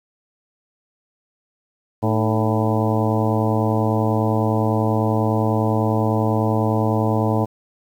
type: harmonic tone with a mistuned harmonic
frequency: 110 Hz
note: A2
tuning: in tune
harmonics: 1 / 2 / 3 / 4 / 5 / 6 / 7 / 8 / 9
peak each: -20 / -23 / -25 / -26 / -27 / -28 / -28 / -29 / -30 dBFS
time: 2.02-7.46 s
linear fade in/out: 20 ms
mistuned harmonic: 3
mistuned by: -73 cents
effects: 8-bit